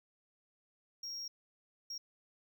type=tone bursts at uneven times; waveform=triangle; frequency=5588 Hz; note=F8; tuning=in tune; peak=-39 dBFS; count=2; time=1.03-1.28 / 1.9-1.98 s; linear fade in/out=5 ms; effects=none